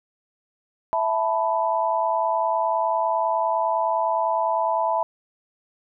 sine chord, E suspended fourth, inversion none, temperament just, 659.3 / 879 / 988.9 Hz, E5 / A5 / B5, 0 / -2 / +2 cents, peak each -24 dBFS, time 0.93-5.03 s, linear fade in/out 0 ms, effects none

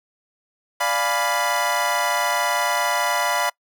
25% pulse chord, D diminished seventh, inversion none, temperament equal, 587.3 / 698.5 / 830.6 / 987.8 Hz, D5 / F5 / Ab5 / Cb6, 0 / 0 / 0 / 0 cents, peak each -23 / -21 / -25 / -19 dBFS, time 0.8-3.5 s, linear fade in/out 10 ms, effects noise-tail reverb RT60 0.1 s tail -25 dB re dry

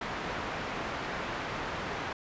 white low-pass noise, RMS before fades -36 dBFS, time 0.01-2.13 s, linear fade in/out 5 ms, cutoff 1600 Hz, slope 12 dB/octave, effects resampled to 16000 Hz

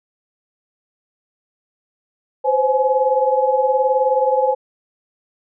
sine tone cluster, 511 / 530 / 845 Hz, C5 / C5 / G#5, -41 / +22 / +30 cents, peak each -18 dBFS, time 2.44-4.55 s, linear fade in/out 20 ms, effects none

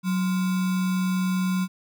sine tone with sample-and-hold, 185 Hz, F#3, in tune, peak -21 dBFS, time 0.03-1.68 s, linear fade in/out 50 ms, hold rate 1225 Hz, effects none

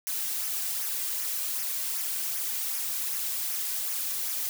blue noise with flanger, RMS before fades -31 dBFS, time 0.07-4.49 s, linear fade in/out 0 ms, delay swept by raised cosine 0.24 to 2.34 ms, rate 2.6 Hz, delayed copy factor -0.55, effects none

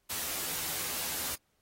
white noise with comb filter, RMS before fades -35 dBFS, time 0.09-1.36 s, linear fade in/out 20 ms, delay 12 ms, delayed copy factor +0.6, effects pink hiss -75 dBFS RMS until 1.61 s + AAC 48 kbps

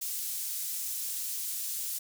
pink high-pass noise, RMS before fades -35 dBFS, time 0.01-1.99 s, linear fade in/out 10 ms, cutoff 7900 Hz, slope 12 dB/octave, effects none

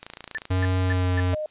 click train, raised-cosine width 0.2 ms, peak -19 dBFS, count 13, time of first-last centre 0.03-0.454 s, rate 28.3 Hz
sine tone bursts, 1760 Hz, A6, in tune, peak -26 dBFS, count 4, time 0.35-1.2 s, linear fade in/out 0 ms, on 25 ms, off 250 ms
square tone with pitch glide, 92.5 to 90.65 Hz, F#2 to F#2, 0 to -35 cents, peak -21 dBFS, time 0.5-1.35 s, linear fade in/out 10 ms, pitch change -35 cents, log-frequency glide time 0.79-1.14 s
sine tone, 613 Hz, D#5, 26 cents flat, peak -26 dBFS, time 1.33-1.46 s, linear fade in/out 2 ms
effects white hiss -58 dBFS RMS until 1.5 s + resampled to 8000 Hz

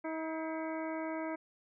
harmonic tone with a mistuned harmonic, 319.4 Hz, D#4, 45 cents sharp, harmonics 1 / 2 / 3 / 4 / 5 / 6 / 7, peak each -38 / -40 / -44 / -49 / -49 / -51 / -51 dBFS, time 0.04-1.36 s, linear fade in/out 10 ms, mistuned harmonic 6, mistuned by +89 cents, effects none

